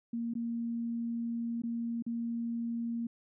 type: tone with dropouts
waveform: sine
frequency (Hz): 233.1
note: A#3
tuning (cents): 0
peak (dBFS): -32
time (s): 0.13-3.07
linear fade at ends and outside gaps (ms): 5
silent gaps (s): 0.338-0.352 / 1.62-1.635 / 2.024-2.064
effects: none